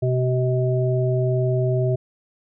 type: harmonic tone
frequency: 127 Hz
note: B2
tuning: 49 cents sharp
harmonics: 1 / 3 / 5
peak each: -19 / -24 / -26 dBFS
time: 0.02-1.96 s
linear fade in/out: 10 ms
effects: none